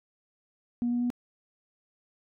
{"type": "tone with pitch steps", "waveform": "sine", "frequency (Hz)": [240, 241.8, 243.6], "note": ["B3", "B3", "B3"], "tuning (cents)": [-49, -36, -24], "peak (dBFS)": -24, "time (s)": [0.82, 1.102], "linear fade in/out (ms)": 0, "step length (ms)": 94, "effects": ["tanh soft clip ceiling -21 dBFS"]}